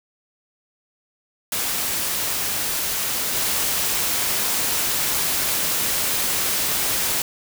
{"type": "noise with level steps", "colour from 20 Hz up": "white", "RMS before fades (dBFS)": [-24, -22], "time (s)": [1.52, 7.22], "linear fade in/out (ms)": 2, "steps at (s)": 3.34, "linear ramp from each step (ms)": 20, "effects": []}